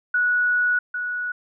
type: tone pair in turn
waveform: sine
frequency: 1467 / 1467 Hz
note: F#6 / F#6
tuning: -15 / -15 cents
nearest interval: unison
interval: 0 cents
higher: neither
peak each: -17 / -24 dBFS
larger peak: first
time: 0.14-0.79 / 0.94-1.32 s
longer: first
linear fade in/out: 5 ms
effects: none